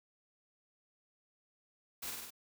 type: noise with echo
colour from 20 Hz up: white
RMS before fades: -42 dBFS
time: 2.02-2.11 s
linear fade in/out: 10 ms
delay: 49 ms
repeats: 4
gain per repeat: -2 dB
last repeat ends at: 2.306 s
effects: none